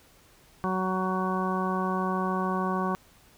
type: harmonic tone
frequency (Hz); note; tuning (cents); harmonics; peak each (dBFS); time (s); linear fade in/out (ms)
186.6; F#3; +15; 1 / 2 / 3 / 4 / 5 / 6 / 8; -29 / -33 / -38 / -35 / -35 / -31 / -40; 0.64-2.95; 0
effects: pink hiss -58 dBFS RMS until 3.37 s